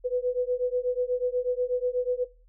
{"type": "beating tone pair", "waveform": "sine", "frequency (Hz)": [492.9, 501.1], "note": ["B4", "B4"], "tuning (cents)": [-3, 25], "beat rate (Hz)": 8.2, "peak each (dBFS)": -27, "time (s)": [0.04, 2.25], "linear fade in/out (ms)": 20, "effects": ["noise-tail reverb RT60 0.3 s tail -17 dB re dry", "added 40 Hz sine -54 dBFS peak until 2.48 s"]}